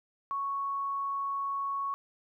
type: tone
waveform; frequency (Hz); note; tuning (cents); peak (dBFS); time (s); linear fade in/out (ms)
sine; 1108.7; C#6; 0; -30; 0.31-1.94; 0
effects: 12-bit